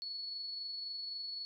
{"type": "tone with amplitude modulation", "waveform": "sine", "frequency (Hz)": 4400, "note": "C#8", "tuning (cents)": -14, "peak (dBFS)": -38, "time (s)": [0.02, 1.45], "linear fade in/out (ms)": 0, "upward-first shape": "sine", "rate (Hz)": 23.8, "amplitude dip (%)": 30, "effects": []}